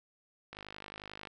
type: click train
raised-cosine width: 0.3 ms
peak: -28 dBFS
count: 39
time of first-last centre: 0.53-1.272 s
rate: 51.2 Hz
effects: none